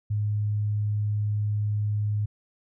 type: tone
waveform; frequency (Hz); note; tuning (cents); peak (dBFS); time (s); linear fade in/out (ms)
sine; 104.7; G#2; +15; -23; 0.1-2.26; 10
effects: none